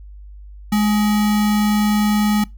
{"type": "tone with sample-and-hold", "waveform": "sine", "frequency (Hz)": 210.2, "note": "G#3", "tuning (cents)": 21, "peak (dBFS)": -13, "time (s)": [0.72, 2.44], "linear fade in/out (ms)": 5, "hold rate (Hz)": 1050, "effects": ["noise-tail reverb RT60 0.2 s tail -22 dB re dry", "added 50 Hz sine -35 dBFS peak until 2.57 s"]}